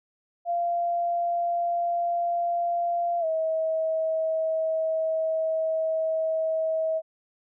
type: tone with pitch glide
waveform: sine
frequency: 691 to 641 Hz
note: F5 to E5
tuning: -19 to -49 cents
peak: -23 dBFS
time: 0.45-7.02 s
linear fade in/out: 50 ms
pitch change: -130 cents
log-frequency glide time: 3.2-3.25 s
effects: none

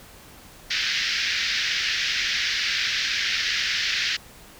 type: band-pass noise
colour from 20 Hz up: pink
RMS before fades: -25 dBFS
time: 0.7-4.17 s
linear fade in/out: 10 ms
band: 1600 to 5600 Hz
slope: 48 dB/octave
effects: pink hiss -47 dBFS RMS until 4.59 s

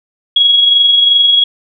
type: tone with amplitude modulation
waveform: sine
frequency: 3322 Hz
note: G#7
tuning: in tune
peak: -4 dBFS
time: 0.36-1.44 s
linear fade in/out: 5 ms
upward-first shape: sine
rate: 22.7 Hz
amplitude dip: 40%
effects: none

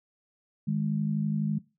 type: tone pair together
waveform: sine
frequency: 155.56 / 207.6 Hz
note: D#3 / G#3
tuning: 0 / 0 cents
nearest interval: perfect fourth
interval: 500 cents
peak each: -28 dBFS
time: 0.67-1.59 s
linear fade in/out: 10 ms
effects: noise-tail reverb RT60 0.3 s tail -20 dB re dry

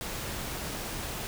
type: noise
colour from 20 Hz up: pink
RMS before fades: -36 dBFS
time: 0.01-1.27 s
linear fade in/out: 0 ms
effects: none

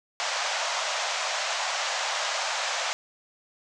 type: band-pass noise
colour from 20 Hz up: pink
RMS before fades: -29 dBFS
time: 0.2-2.93 s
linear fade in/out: 0 ms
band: 590 to 7200 Hz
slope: 48 dB/octave
effects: none

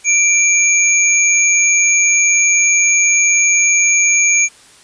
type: tone pair together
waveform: sine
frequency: 2349 / 6655 Hz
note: D7 / G#8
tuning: 0 / +3 cents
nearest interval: octave + tritone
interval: 1803 cents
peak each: -12 dBFS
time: 0.04-4.49 s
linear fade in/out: 50 ms
effects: white hiss -44 dBFS RMS until 4.83 s + resampled to 22050 Hz

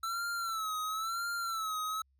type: tone with vibrato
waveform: square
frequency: 1326 Hz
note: E6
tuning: 10 cents sharp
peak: -34 dBFS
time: 0.03-2.02 s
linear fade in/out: 5 ms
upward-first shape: sine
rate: 0.98 Hz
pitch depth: 89 cents each way
effects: added 67 Hz sine -68 dBFS peak until 2.19 s

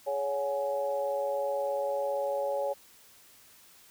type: harmonic tone with a mistuned harmonic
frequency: 139.8 Hz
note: C#3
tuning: 15 cents sharp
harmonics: 3 / 4 / 5 / 6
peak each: -39 / -29 / -41 / -36 dBFS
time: 0.06-2.74 s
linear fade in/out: 20 ms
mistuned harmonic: 5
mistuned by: +100 cents
effects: white hiss -57 dBFS RMS until 3.9 s

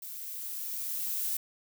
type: noise with level ramp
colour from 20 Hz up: violet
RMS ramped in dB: -42 to -31 dBFS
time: 0.02-1.37 s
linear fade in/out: 5 ms
effects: none

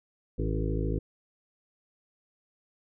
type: harmonic tone with a mistuned harmonic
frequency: 53.4 Hz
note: G#1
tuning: 49 cents sharp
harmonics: 1 / 2 / 3 / 5 / 6 / 7 / 8 / 9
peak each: -30 / -33 / -35 / -37 / -38 / -38 / -39 / -40 dBFS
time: 0.38-0.99 s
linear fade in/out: 10 ms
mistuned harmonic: 8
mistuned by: +29 cents
effects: none

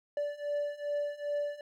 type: beating tone pair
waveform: triangle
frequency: 581 / 583.5 Hz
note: D5 / D5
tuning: -19 / -11 cents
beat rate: 2.5 Hz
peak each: -34 / -32 dBFS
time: 0.17-1.61 s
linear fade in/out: 2 ms
effects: none

